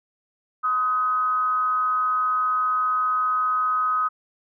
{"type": "tone with amplitude modulation", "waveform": "sine", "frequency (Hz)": 1260, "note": "D#6", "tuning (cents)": 21, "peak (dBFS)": -17, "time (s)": [0.63, 4.09], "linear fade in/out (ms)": 20, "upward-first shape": "sine", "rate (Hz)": 235, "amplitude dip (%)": 50, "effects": []}